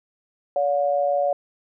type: tone pair together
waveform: sine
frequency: 570.6 / 717 Hz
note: C#5 / F5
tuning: +50 / +45 cents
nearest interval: major third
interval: 395 cents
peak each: -20 / -23 dBFS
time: 0.56-1.33 s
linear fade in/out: 2 ms
effects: none